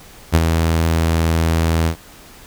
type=tone with ADSR envelope; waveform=sawtooth; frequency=81.9 Hz; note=E2; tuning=11 cents flat; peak=-4 dBFS; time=0.32-1.96 s; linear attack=30 ms; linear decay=43 ms; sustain=-6 dB; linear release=88 ms; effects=pink hiss -42 dBFS RMS until 2.46 s